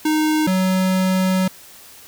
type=tone pair in turn; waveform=square; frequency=309.1 / 187 Hz; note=D#4 / F#3; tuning=-11 / +19 cents; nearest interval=major sixth; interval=870 cents; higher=first; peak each=-16 dBFS; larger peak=neither; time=0.05-0.47 / 0.47-1.48 s; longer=second; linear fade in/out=5 ms; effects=white hiss -43 dBFS RMS until 2.07 s